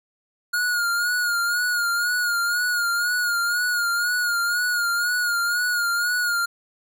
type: tone with vibrato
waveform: square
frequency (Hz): 1431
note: F6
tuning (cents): +42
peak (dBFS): -21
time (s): 0.53-6.46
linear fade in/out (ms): 10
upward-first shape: sine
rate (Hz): 2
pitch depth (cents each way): 49
effects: none

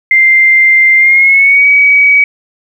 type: tone with pitch glide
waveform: sine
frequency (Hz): 2092 to 2268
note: C7 to C#7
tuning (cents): -1 to +39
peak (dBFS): -3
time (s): 0.11-2.24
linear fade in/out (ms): 2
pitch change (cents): +140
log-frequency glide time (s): 0.96-1.67
effects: 7-bit

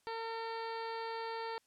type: harmonic tone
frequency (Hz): 453.9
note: A#4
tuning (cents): -46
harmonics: 1 / 2 / 3 / 4 / 5 / 6 / 7 / 8 / 9 / 10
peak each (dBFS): -42 / -41 / -49 / -50 / -54 / -58 / -59 / -59 / -57 / -54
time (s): 0.07-1.58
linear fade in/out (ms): 0
effects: white hiss -74 dBFS RMS until 1.66 s + low-pass 10000 Hz 12 dB/octave

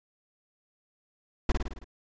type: noise with echo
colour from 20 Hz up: brown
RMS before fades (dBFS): -21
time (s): 1.49-1.52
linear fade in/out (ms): 5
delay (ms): 54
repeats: 6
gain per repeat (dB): -4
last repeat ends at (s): 1.844
effects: resampled to 16000 Hz

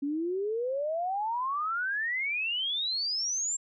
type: exponential sweep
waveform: sine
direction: up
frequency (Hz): 275.6 to 7530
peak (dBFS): -28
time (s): 0.02-3.57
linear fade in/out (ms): 10
effects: none

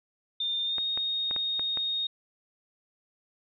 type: tone with pitch glide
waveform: sine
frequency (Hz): 3613 to 3715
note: A7 to A#7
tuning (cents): +45 to -7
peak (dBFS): -27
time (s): 0.4-2.07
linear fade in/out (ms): 5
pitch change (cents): +48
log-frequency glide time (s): 0.65-0.79
type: clicks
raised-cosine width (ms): 0.5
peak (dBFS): -23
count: 6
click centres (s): 0.783 / 0.975 / 1.311 / 1.363 / 1.595 / 1.773
effects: none

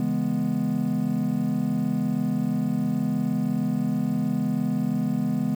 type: chord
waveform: triangle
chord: C# minor seventh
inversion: none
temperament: equal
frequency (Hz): 138.59 / 164.81 / 207.7 / 246.9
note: C#3 / E3 / G#3 / B3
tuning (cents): 0 / 0 / 0 / 0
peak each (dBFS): -29 / -27 / -24 / -24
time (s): 0-5.55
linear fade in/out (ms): 2
effects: tanh soft clip ceiling -11 dBFS + 8-bit

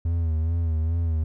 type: tone with vibrato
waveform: triangle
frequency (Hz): 81.7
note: E2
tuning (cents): -15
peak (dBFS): -19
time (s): 0.05-1.24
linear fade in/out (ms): 5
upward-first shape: sine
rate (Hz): 2.4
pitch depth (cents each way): 63
effects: none

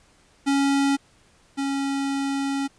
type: tone pair in turn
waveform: square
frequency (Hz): 277.6 / 275.8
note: C#4 / C#4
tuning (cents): +3 / -9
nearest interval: unison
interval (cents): 12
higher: first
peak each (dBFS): -19 / -24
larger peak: first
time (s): 0.46-0.97 / 1.57-2.68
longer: second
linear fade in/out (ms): 20
effects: pink hiss -58 dBFS RMS until 2.78 s + resampled to 22050 Hz

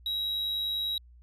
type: tone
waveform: triangle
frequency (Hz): 3850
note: B7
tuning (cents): -45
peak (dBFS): -27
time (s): 0.06-0.98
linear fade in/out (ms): 2
effects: added 60 Hz sine -51 dBFS peak until 1.22 s + resampled to 32000 Hz

